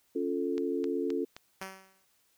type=chord; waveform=sine; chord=Db augmented; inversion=none; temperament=equal; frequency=277.2 / 349.2 / 440 Hz; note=Db4 / F4 / A4; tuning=0 / 0 / 0 cents; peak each=-33 dBFS; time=0.15-1.25 s; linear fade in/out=10 ms
type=click train; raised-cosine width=0.2 ms; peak=-26 dBFS; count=5; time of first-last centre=0.58-1.627 s; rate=3.82 Hz
type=tone with exponential decay; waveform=5% pulse; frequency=190.8 Hz; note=G3; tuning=47 cents flat; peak=-25 dBFS; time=1.61-2.05 s; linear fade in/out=5 ms; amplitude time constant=95 ms
effects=white hiss -70 dBFS RMS until 2.37 s